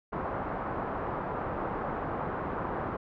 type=low-pass noise; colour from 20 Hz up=white; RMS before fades=-34 dBFS; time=0.12-2.97 s; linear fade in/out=10 ms; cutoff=1200 Hz; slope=24 dB/octave; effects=none